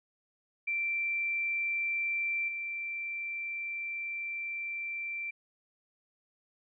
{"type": "tone with level steps", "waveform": "sine", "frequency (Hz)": 2349, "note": "D7", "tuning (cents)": 0, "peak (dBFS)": [-29, -34], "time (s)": [0.67, 5.31], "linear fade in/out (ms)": 10, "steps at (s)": 2.48, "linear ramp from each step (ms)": 5, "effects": []}